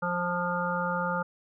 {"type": "harmonic tone with a mistuned harmonic", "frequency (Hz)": 176.5, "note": "F3", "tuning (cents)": 19, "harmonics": [1, 3, 5, 7, 8], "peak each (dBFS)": [-33, -33, -33, -33, -33], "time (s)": [0.02, 1.23], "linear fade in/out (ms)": 10, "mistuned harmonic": 7, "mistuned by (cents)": -17, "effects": []}